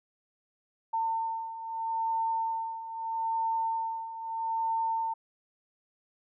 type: beating tone pair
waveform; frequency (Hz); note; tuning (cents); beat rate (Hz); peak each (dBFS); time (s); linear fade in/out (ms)
sine; 902 / 902.78; A5 / A5; +43 / +44; 0.78; -35 / -30; 0.93-5.14; 10
effects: none